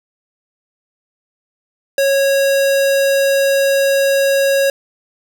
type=tone; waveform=square; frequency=550 Hz; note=C#5; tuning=14 cents flat; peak=-12 dBFS; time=1.98-4.7 s; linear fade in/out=2 ms; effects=none

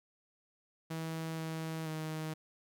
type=tone with pitch steps; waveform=sawtooth; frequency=161.7 / 160.7 / 157.1 Hz; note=E3 / E3 / D#3; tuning=-33 / -44 / +17 cents; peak=-33 dBFS; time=0.9-2.34 s; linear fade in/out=10 ms; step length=480 ms; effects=none

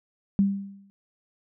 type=tone with exponential decay; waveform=sine; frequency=197.7 Hz; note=G3; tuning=15 cents sharp; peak=-15 dBFS; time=0.39-0.9 s; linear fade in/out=0 ms; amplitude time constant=110 ms; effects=none

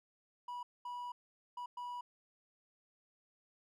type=tone bursts at uneven times; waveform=triangle; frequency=976 Hz; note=B5; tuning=21 cents flat; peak=-39 dBFS; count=4; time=0.48-0.63 / 0.85-1.12 / 1.57-1.66 / 1.77-2.01 s; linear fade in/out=5 ms; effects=none

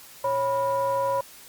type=ring-modulated tone; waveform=triangle; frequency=216.2 Hz; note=A3; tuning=30 cents flat; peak=-17 dBFS; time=0.24-1.21 s; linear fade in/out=5 ms; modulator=766 Hz; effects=white hiss -47 dBFS RMS until 1.48 s + Opus 48 kbps

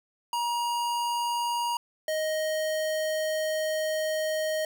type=tone pair in turn; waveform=square; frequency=950 / 624.6 Hz; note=A#5 / D#5; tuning=+33 / +7 cents; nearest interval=perfect fifth; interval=726 cents; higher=first; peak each=-27 dBFS; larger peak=neither; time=0.33-1.77 / 2.08-4.65 s; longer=second; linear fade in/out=2 ms; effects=none

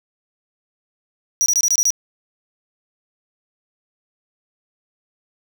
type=tone bursts; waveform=square; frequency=5800 Hz; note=F#8; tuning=35 cents flat; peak=-14 dBFS; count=7; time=1.41-1.904 s; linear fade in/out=0 ms; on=50 ms; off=24 ms; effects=none

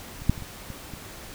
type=clicks; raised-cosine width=5 ms; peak=-27 / -6 / -24 / -25 / -25 / -25 dBFS; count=6; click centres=0.22 / 0.296 / 0.378 / 0.423 / 0.703 / 0.937 s; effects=pink hiss -42 dBFS RMS until 1.34 s

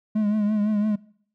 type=tone with vibrato; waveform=triangle; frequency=210.6 Hz; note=G#3; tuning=24 cents sharp; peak=-17 dBFS; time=0.15-0.96 s; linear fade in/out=10 ms; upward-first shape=triangle; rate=5.9 Hz; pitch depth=59 cents each way; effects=noise-tail reverb RT60 0.6 s tail -22 dB re dry

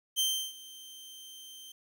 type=tone with ADSR envelope; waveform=sawtooth; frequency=3127 Hz; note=G7; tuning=5 cents flat; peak=-22 dBFS; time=0.16-1.72 s; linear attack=34 ms; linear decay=330 ms; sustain=-21 dB; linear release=4 ms; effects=10-bit

